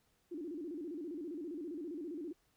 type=tone with vibrato; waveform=sine; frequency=320 Hz; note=D#4; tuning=49 cents sharp; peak=-40 dBFS; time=0.31-2.33 s; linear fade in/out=10 ms; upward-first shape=square; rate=15 Hz; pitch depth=150 cents each way; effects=pink hiss -75 dBFS RMS until 2.56 s